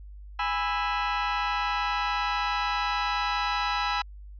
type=chord; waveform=sawtooth; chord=E major; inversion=first; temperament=just; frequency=824.1 / 988.9 / 1318.5 Hz; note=G#5 / B5 / E6; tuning=-14 / +2 / 0 cents; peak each=-26 dBFS; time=0.39-4.02 s; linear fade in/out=5 ms; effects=added 50 Hz sine -41 dBFS peak until 4.39 s + resampled to 11025 Hz